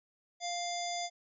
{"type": "harmonic tone", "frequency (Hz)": 698.5, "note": "F5", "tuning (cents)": 0, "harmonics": [1, 3, 5, 7, 9, 10], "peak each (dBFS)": [-36, -44, -43, -43, -46, -45], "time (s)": [0.4, 1.1], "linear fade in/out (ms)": 50, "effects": []}